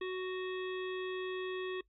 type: harmonic tone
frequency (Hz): 370.9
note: F#4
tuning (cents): +4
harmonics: 1 / 3 / 5 / 7 / 9 / 10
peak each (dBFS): -36 / -47 / -47 / -50 / -51 / -56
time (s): 0.01-1.81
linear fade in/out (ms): 5
effects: noise-tail reverb RT60 0.1 s tail -21 dB re dry + added 50 Hz sine -70 dBFS peak until 1.88 s